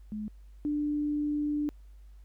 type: tone pair in turn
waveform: sine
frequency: 212.5 / 295.5 Hz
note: G#3 / D4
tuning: +40 / +11 cents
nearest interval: tritone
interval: 571 cents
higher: second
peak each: -33 / -27 dBFS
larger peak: second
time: 0.12-0.28 / 0.65-1.69 s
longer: second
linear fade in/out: 0 ms
effects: added 50 Hz sine -48 dBFS peak until 2.24 s + pink hiss -72 dBFS RMS until 2.24 s